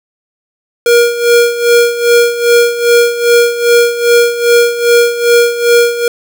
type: tone with tremolo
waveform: square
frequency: 474.5 Hz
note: A#4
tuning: 31 cents sharp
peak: -4 dBFS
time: 0.86-6.08 s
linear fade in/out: 2 ms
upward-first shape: sine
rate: 2.5 Hz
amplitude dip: 75%
effects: none